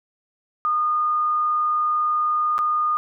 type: tone with dropouts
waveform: sine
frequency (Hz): 1223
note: D#6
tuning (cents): -30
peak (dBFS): -18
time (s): 0.65-2.97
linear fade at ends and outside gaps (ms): 0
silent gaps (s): 2.581-2.589
effects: none